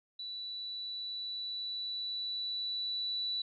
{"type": "tone with level ramp", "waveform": "sine", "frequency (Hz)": 3954, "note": "B7", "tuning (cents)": 1, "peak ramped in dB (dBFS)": [-39, -32], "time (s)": [0.19, 3.42], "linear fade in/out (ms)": 5, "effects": []}